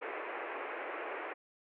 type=band-pass noise; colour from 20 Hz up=pink; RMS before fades=-41 dBFS; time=0.01-1.34 s; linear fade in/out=20 ms; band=340 to 2500 Hz; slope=48 dB/octave; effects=none